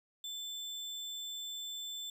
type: tone with sample-and-hold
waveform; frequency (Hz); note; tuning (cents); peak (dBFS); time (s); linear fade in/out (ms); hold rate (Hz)
sine; 3520; A7; 0; -39; 0.24-2.1; 2; 11025
effects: resampled to 32000 Hz